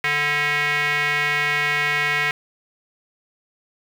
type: tone with band-pass filter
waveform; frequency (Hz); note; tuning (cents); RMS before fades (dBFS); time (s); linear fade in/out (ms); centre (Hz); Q
square; 146.83; D3; 0; -21; 0.04-2.31; 2; 2100; 3.9
effects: 7-bit